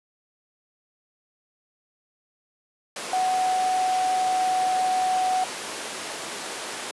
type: tone in noise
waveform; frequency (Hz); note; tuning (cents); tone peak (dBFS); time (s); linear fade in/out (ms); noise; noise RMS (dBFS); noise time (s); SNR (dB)
sine; 744; F#5; +9; -20; 3.13-5.44; 2; pink; -31; 2.96-6.91; +8
effects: high-pass 400 Hz 12 dB/octave + resampled to 24000 Hz